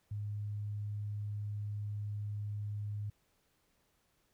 sine tone, 103.83 Hz, G#2, in tune, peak -36 dBFS, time 0.11-3.1 s, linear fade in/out 5 ms, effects pink hiss -75 dBFS RMS until 4.33 s

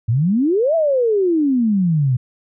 sine exponential two-way sweep, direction up then down, 105.3 to 674 to 120.6 Hz, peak -13 dBFS, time 0.08-2.17 s, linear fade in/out 10 ms, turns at 0.75 s, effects none

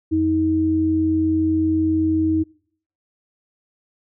sine tone pair together, 88.84 / 316.6 Hz, F2 / D#4, +30 / +30 cents, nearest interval octave + minor seventh, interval 2200 cents, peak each -25 / -16 dBFS, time 0.11-2.44 s, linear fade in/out 20 ms, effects noise-tail reverb RT60 0.6 s tail -24 dB re dry

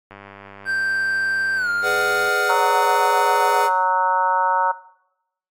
click train, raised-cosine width 0.5 ms, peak -24 dBFS, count 217, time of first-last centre 0.11-2.283 s, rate 99.4 Hz
triangle tone with pitch glide, 1568 to 1405 Hz, G6 to F6, 0 to +10 cents, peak -17 dBFS, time 0.65-2.55 s, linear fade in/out 50 ms, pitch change -190 cents, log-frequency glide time 1.56-1.69 s
square chord, G# half-diminished seventh, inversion none, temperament just, 415.3 / 498.4 / 598 / 747.5 Hz, G#4 / B4 / D5 / F#5, 0 / +16 / +31 / +17 cents, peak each -26 / -26 / -30 / -26 dBFS, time 1.82-3.7 s, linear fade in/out 50 ms
harmonic tone, 185 Hz, F#3, in tune, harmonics 3 / 4 / 5 / 6 / 7 / 8, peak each -27 / -29 / -19 / -28 / -24 / -28 dBFS, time 2.49-4.72 s, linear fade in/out 10 ms
effects noise-tail reverb RT60 0.8 s tail -17 dB re dry + AAC 64 kbps

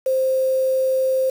sine tone with quantisation, 524 Hz, C5, 2 cents sharp, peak -16 dBFS, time 0.06-1.3 s, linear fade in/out 5 ms, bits 6, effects none

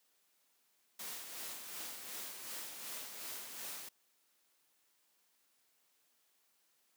white noise with tremolo, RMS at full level -44 dBFS, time 0.99-3.89 s, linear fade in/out 5 ms, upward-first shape sine, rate 2.7 Hz, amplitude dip 45%, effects white hiss -75 dBFS RMS until 6.96 s + high-pass 200 Hz 12 dB/octave

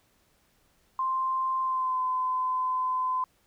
sine tone with pitch glide, 1046.5 to 1022 Hz, C6 to C6, 0 to -41 cents, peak -25 dBFS, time 0.99-3.24 s, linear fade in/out 2 ms, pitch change -41 cents, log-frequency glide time 1.61-2.01 s, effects pink hiss -67 dBFS RMS until 3.46 s

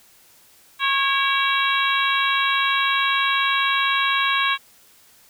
harmonic tone with a mistuned harmonic, 548 Hz, C#5, 20 cents flat, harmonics 2 / 3 / 4 / 5 / 6 / 7, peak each -22 / -24 / -25 / -26 / -27 / -27 dBFS, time 0.79-4.58 s, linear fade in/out 50 ms, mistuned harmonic 4, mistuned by +68 cents, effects white hiss -53 dBFS RMS until 5.29 s

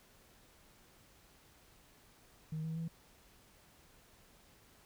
sine tone with pitch steps, 157 / 160.76 / 164.62 Hz, D#3 / E3 / E3, +16 / -43 / -2 cents, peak -35 dBFS, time 2.52-2.88 s, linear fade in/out 5 ms, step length 120 ms, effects tanh soft clip ceiling -34 dBFS + pink hiss -64 dBFS RMS until 4.85 s

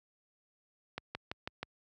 accelerating click train, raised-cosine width 0.3 ms, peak -21 dBFS, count 5, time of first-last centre 0.98-1.63 s, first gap 170 ms, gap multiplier 0.97, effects high-pass 60 Hz 12 dB/octave

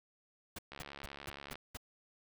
pink noise bursts, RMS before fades -44 dBFS, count 6, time 0.56-1.772 s, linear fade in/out 5 ms, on 27 ms, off 210 ms
click train, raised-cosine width 0.3 ms, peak -30 dBFS, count 60, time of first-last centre 0.72-1.556 s, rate 70.6 Hz
effects none

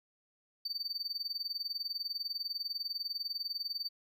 triangle tone with tremolo, 4589 Hz, D8, 41 cents flat, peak -31 dBFS, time 0.65-3.89 s, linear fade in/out 5 ms, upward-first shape sine, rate 20 Hz, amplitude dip 90%, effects none

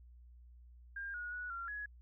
sine tone with pitch steps, 1604 / 1449 / 1468 / 1377 / 1679 Hz, G6 / F#6 / F#6 / F6 / G#6, +39 / -37 / -14 / -25 / +18 cents, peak -40 dBFS, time 0.96-1.86 s, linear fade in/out 5 ms, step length 180 ms, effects added 60 Hz sine -55 dBFS peak until 2.01 s

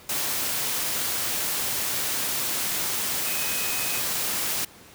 sine tone in noise, 2524 Hz, D#7, 24 cents sharp, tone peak -34 dBFS, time 3.26-4 s, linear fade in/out 5 ms, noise white, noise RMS -27 dBFS, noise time 0.09-4.65 s, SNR -10 dB, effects pink hiss -49 dBFS RMS until 4.94 s + high-pass 80 Hz 12 dB/octave

